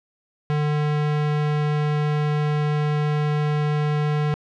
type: tone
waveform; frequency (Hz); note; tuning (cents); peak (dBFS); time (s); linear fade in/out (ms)
square; 149.5; D3; +31; -20; 0.5-4.34; 0
effects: low-pass 3000 Hz 12 dB/octave